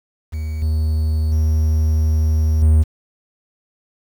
triangle tone with level steps, 78 Hz, D#2, 5 cents sharp, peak -19 / -13 / -11 / -7 dBFS, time 0.32-2.84 s, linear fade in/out 20 ms, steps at 0.62 / 1.32 / 2.62 s, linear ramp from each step 2 ms, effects 7-bit

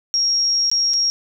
sine tone with dropouts, 5588 Hz, F8, in tune, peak -15 dBFS, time 0.14-1.1 s, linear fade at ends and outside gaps 0 ms, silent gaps 0.7-0.715 / 0.935-0.939 s, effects none

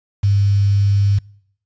sine tone with quantisation, 100.2 Hz, G2, 38 cents sharp, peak -11 dBFS, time 0.23-1.19 s, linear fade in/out 10 ms, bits 6, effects noise-tail reverb RT60 0.7 s tail -26 dB re dry + resampled to 16000 Hz

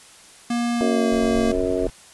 square tone with pitch glide, 237.5 to 230.3 Hz, A#3 to A#3, +33 to -21 cents, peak -21 dBFS, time 0.5-1.52 s, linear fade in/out 5 ms, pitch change -54 cents, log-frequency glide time 0.74-1.05 s
harmonic tone, 91.8 Hz, F#2, 13 cents flat, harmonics 3 / 4 / 5 / 6 / 7, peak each -26 / -25 / -25 / -31 / -26 dBFS, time 0.81-1.87 s, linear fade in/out 0 ms
brown noise, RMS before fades -32 dBFS, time 1.12-1.9 s, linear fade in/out 2 ms
effects white hiss -47 dBFS RMS until 2.13 s + resampled to 24000 Hz

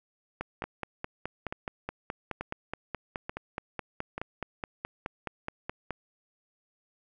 two click trains, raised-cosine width 0.5 ms, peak -18 / -19 dBFS, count 27 / 5, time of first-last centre 0.41-5.907 / 0.64-4.18 s, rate 4.73 / 1.13 Hz, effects none

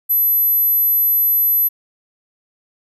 sine tone, 12000 Hz, F#9, 23 cents sharp, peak -12 dBFS, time 0.09-1.69 s, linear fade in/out 20 ms, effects none

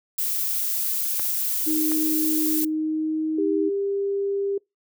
violet noise, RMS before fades -25 dBFS, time 0.18-2.65 s, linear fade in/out 5 ms
clicks, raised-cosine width 0.5 ms, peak -19 dBFS, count 2, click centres 1.196 / 1.918 s
sine tone with pitch glide, 311.4 to 315.4 Hz, D#4 to D#4, +2 to +24 cents, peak -22 dBFS, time 1.66-3.7 s, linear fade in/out 20 ms, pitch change +22 cents, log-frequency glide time 2.72-3.59 s
sine tone, 397.8 Hz, G4, 25 cents sharp, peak -22 dBFS, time 3.38-4.58 s, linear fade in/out 5 ms
effects noise-tail reverb RT60 0.2 s tail -26 dB re dry

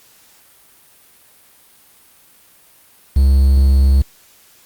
triangle tone with quantisation, 67.8 Hz, C#2, 38 cents flat, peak -6 dBFS, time 3.16-4.02 s, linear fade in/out 5 ms, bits 6, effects white hiss -49 dBFS RMS until 4.65 s + Opus 48 kbps

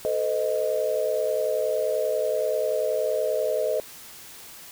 sine chord, A diminished, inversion none, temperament equal with one note detuned, 440 / 510.4 / 622.3 Hz, A4 / C5 / Eb5, 0 / -43 / 0 cents, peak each -28 / -27 / -25 dBFS, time 0.05-3.8 s, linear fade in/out 0 ms, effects white hiss -44 dBFS RMS until 4.71 s

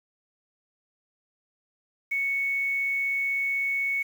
sine tone with quantisation, 2216 Hz, C#7, 1 cent flat, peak -24 dBFS, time 2.11-4.03 s, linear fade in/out 10 ms, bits 8, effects none

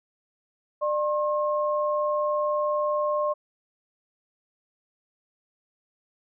sine tone pair together, 597.4 / 1073 Hz, D5 / C6, +29 / +43 cents, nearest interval minor seventh, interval 1014 cents, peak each -24 / -27 dBFS, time 0.81-3.34 s, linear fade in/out 20 ms, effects none

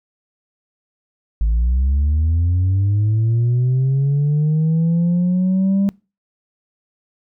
sine linear sweep, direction up, 51.91 to 199.6 Hz, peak -11 dBFS, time 1.41-5.89 s, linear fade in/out 0 ms, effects noise-tail reverb RT60 0.3 s tail -26 dB re dry + tanh soft clip ceiling -12 dBFS

